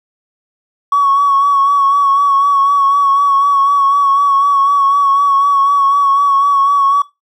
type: tone with vibrato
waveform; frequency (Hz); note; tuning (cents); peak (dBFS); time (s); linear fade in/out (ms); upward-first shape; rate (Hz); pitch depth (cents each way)
triangle; 1119; C#6; +16; -4; 0.92-7.02; 5; sine; 4; 33
effects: noise-tail reverb RT60 0.2 s tail -21 dB re dry + tanh soft clip ceiling -6 dBFS